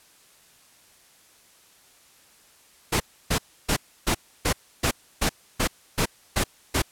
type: noise bursts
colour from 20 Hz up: pink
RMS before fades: -22 dBFS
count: 11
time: 2.92-6.822 s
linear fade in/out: 10 ms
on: 82 ms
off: 300 ms
effects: white hiss -56 dBFS RMS until 6.91 s + low-pass 12000 Hz 12 dB/octave

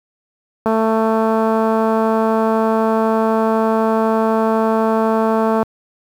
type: click train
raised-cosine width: 1 ms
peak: -4 dBFS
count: 1104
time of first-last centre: 0.66-5.628 s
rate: 222 Hz
effects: high-pass 80 Hz 12 dB/octave + 7-bit

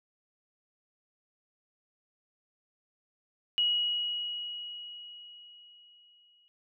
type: tone with exponential decay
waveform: sine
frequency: 2906 Hz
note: F#7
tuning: 32 cents flat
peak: -23 dBFS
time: 3.58-6.48 s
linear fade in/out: 0 ms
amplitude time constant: 630 ms
effects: none

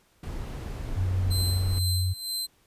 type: noise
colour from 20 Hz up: brown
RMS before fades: -34 dBFS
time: 0.23-1.79 s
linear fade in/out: 5 ms
type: tone with pitch glide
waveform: sine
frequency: 92.5 to 91.6 Hz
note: F#2 to F#2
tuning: 0 to -17 cents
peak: -23 dBFS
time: 0.96-2.14 s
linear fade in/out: 20 ms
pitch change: -17 cents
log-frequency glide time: 1.71-2.03 s
type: tone with tremolo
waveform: sawtooth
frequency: 4095 Hz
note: C8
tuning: 38 cents flat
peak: -25 dBFS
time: 1.3-2.47 s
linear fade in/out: 20 ms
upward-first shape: sine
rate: 2.1 Hz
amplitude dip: 75%
effects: pink hiss -64 dBFS RMS until 2.66 s + resampled to 32000 Hz

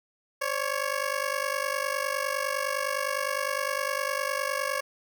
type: ring-modulated tone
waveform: 15% pulse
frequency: 554.4 Hz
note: C#5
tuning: in tune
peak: -18 dBFS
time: 0.41-4.81 s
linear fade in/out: 10 ms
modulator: 24.9 Hz
effects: none

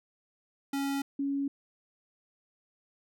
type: tone pair in turn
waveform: square / sine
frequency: 277.2 / 278.6 Hz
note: C#4 / C#4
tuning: 0 / +9 cents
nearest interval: unison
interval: 9 cents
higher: second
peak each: -30 / -28 dBFS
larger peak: second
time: 0.73-1.02 / 1.19-1.48 s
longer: neither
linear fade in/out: 5 ms
effects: none

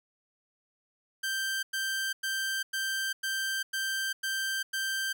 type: tone bursts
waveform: sawtooth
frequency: 1568 Hz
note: G6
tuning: in tune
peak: -26 dBFS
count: 8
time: 1.23-5.13 s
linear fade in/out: 10 ms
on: 400 ms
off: 100 ms
effects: none

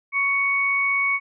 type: tone pair together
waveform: sine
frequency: 1112.3 / 2226 Hz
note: C#6 / C#7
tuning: +6 / +7 cents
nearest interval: octave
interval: 1201 cents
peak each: -27 / -19 dBFS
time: 0.12-1.2 s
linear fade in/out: 50 ms
effects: none

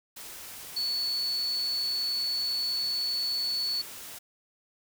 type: tone in noise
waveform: sine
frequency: 4435 Hz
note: C#8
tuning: in tune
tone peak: -27 dBFS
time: 0.76-3.82 s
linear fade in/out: 10 ms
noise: white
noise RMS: -43 dBFS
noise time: 0.16-4.19 s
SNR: +13 dB
effects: none

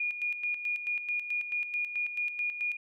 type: tone with tremolo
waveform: sine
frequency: 2437 Hz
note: D#7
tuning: 37 cents flat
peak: -28 dBFS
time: 0-2.77 s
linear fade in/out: 5 ms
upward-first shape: square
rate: 4.6 Hz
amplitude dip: 60%
effects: none

